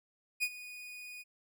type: tone with ADSR envelope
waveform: 40% pulse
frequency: 2471 Hz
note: D#7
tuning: 13 cents flat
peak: -27 dBFS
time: 0.4-1.24 s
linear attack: 31 ms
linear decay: 55 ms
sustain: -17 dB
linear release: 31 ms
effects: none